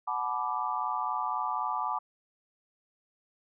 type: chord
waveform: sine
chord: B minor seventh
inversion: second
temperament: equal with one note detuned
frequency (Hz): 740 / 863.9 / 987.8 / 1174.7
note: F#5 / A5 / B5 / D6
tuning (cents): 0 / -32 / 0 / 0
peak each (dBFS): -37 / -34 / -34 / -33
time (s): 0.07-1.99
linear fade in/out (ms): 10
effects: none